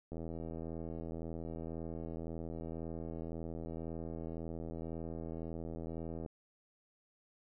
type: click train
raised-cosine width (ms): 2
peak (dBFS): -30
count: 504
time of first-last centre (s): 0.12-6.262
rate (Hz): 81.9
effects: none